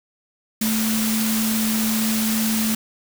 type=tone in noise; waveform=sine; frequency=220 Hz; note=A3; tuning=in tune; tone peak=-20 dBFS; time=0.61-2.75 s; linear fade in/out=5 ms; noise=white; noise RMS=-25 dBFS; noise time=0.61-2.75 s; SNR=+2 dB; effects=none